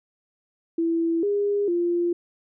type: tone with pitch steps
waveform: sine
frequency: 332 / 407.2 / 346.5 Hz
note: E4 / G#4 / F4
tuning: +12 / -34 / -14 cents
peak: -20 dBFS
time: 0.78-2.13 s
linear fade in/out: 5 ms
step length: 450 ms
effects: none